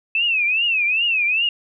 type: tone with vibrato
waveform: sine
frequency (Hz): 2598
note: E7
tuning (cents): -26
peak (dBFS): -16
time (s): 0.15-1.49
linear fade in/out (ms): 2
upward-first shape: triangle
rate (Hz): 2.5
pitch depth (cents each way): 190
effects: none